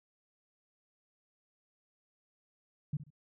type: tone with echo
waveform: sine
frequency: 146.83 Hz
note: D3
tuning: in tune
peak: -30 dBFS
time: 2.93-2.97 s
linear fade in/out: 5 ms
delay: 67 ms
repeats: 2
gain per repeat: -13 dB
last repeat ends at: 3.104 s
effects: none